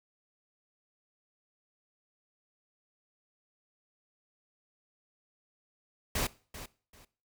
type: noise with echo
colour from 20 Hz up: pink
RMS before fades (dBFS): -31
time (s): 6.15-6.27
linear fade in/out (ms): 5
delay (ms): 390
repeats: 2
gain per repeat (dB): -13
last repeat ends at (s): 7.05
effects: noise-tail reverb RT60 0.4 s tail -20 dB re dry